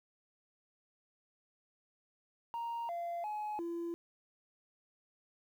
sine tone with pitch steps, 933 / 688 / 845 / 339.6 Hz, A#5 / F5 / G#5 / F4, +1 / -26 / +30 / -48 cents, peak -34 dBFS, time 2.54-3.94 s, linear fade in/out 0 ms, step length 350 ms, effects tanh soft clip ceiling -35 dBFS + 11-bit

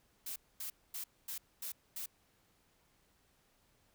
blue noise bursts, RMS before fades -42 dBFS, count 6, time 0.26-2.06 s, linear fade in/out 5 ms, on 100 ms, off 240 ms, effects pink hiss -72 dBFS RMS until 3.94 s

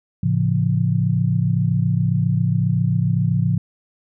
sine chord, A augmented, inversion none, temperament just, 110 / 137.5 / 171.88 Hz, A2 / C#3 / E#3, 0 / -14 / -27 cents, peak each -20 dBFS, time 0.23-3.58 s, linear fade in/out 5 ms, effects none

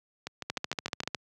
two click trains, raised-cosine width 0.2 ms, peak -13 / -18 dBFS, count 10 / 6, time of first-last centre 0.5-1.147 / 0.27-1.035 s, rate 13.9 / 6.54 Hz, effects high-pass 100 Hz 12 dB/octave

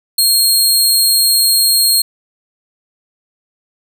20% pulse tone, 4246 Hz, C8, 25 cents sharp, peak -3 dBFS, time 0.18-2.02 s, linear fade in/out 5 ms, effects none

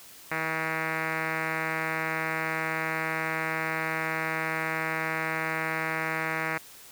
5% pulse tone with low-pass filter, 160 Hz, D#3, 49 cents sharp, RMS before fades -30 dBFS, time 0.31-6.58 s, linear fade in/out 5 ms, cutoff 2200 Hz, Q 3, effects white hiss -49 dBFS RMS until 6.91 s

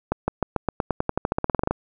accelerating click train, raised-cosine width 1 ms, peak -7 dBFS, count 20, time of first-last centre 0.12-1.71 s, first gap 160 ms, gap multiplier 0.92, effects none

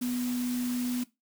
sine tone in noise, 246.6 Hz, B3, 2 cents flat, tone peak -28 dBFS, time 0.01-1.04 s, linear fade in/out 10 ms, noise white, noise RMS -41 dBFS, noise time 0.01-1.04 s, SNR +10 dB, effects noise-tail reverb RT60 0.2 s tail -17 dB re dry

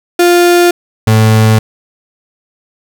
35% pulse tone pair in turn, 350 / 109.86 Hz, F4 / A2, +4 / -2 cents, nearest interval octave + minor sixth, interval 2006 cents, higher first, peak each -3 dBFS, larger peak neither, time 0.19-0.71 / 1.07-1.59 s, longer neither, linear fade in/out 5 ms, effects none

